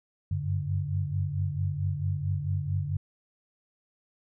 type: tone cluster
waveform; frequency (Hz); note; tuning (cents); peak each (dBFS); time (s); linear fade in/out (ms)
sine; 92.9 / 97.4 / 144.2; F#2 / G2 / D3; +7 / -11 / -31; -31; 0.31-2.97; 5
effects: none